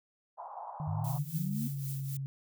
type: band-pass noise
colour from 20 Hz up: pink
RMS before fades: -44 dBFS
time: 0.37-1.19 s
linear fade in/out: 20 ms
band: 700 to 1000 Hz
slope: 48 dB/octave
type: tone with pitch glide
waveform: sine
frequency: 152.3 to 136.47 Hz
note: D#3 to C#3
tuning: -37 to -27 cents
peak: -34 dBFS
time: 0.8-2.26 s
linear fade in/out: 0 ms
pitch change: -190 cents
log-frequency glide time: 1.3-1.88 s
type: exponential sweep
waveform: sine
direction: up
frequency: 94.7 to 238.7 Hz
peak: -33 dBFS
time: 0.87-1.68 s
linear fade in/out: 10 ms
type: noise with tremolo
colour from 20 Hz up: violet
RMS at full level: -42 dBFS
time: 1.04-2.17 s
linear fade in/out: 5 ms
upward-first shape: triangle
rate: 3.8 Hz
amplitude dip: 75%
effects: none

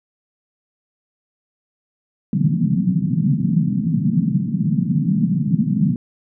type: band-pass noise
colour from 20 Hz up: pink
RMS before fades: -18 dBFS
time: 2.33-5.96 s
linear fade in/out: 2 ms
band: 140 to 230 Hz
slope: 48 dB/octave
effects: none

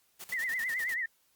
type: noise with tremolo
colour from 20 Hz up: white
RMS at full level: -44 dBFS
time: 0.19-0.96 s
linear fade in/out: 20 ms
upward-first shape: square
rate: 10 Hz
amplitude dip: 80%
type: tone with vibrato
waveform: sine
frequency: 1927 Hz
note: B6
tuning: 43 cents flat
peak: -30 dBFS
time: 0.32-1.06 s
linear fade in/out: 5 ms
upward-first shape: triangle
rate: 9.3 Hz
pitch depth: 140 cents each way
effects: white hiss -70 dBFS RMS until 1.35 s + Opus 48 kbps

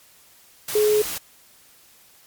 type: tone in noise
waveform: sine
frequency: 423.1 Hz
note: G#4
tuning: 32 cents sharp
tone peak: -15 dBFS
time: 0.75-1.02 s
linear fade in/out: 5 ms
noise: white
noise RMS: -29 dBFS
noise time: 0.68-1.18 s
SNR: +11 dB
effects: white hiss -53 dBFS RMS until 2.26 s + MP3 96 kbps

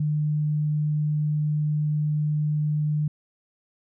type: tone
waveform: sine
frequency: 150.7 Hz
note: D3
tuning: 45 cents sharp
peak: -21 dBFS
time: 0-3.08 s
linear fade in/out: 5 ms
effects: none

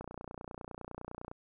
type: click train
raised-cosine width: 1 ms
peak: -28 dBFS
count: 40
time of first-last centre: 0.01-1.314 s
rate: 29.9 Hz
effects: none

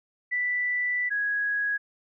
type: tone pair in turn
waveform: sine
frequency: 1975.5 / 1661.2 Hz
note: B6 / G#6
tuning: 0 / 0 cents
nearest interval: minor third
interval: 300 cents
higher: first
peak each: -24 dBFS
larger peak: neither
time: 0.31-1.1 / 1.1-1.78 s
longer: first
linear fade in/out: 20 ms
effects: none

